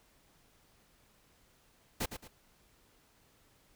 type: noise with echo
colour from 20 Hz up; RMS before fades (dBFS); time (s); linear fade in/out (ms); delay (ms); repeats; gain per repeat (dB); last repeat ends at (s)
pink; -34; 2-2.06; 10; 110; 2; -9; 2.28
effects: pink hiss -67 dBFS RMS until 3.75 s